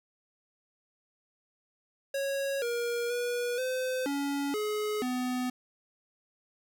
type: tone with pitch steps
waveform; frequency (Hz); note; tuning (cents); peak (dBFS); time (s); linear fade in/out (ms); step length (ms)
square; 551 / 474.2 / 484.1 / 513 / 282 / 423 / 251.1; C#5 / A#4 / B4 / C5 / C#4 / G#4 / B3; -11 / +30 / -35 / -34 / +30 / +32 / +29; -30; 2.14-5.5; 5; 480
effects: none